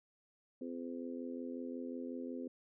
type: harmonic tone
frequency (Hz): 85.5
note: F2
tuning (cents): -36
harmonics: 3 / 4 / 5 / 6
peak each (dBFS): -42 / -48 / -49 / -49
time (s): 0.61-2.48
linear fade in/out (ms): 5
effects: none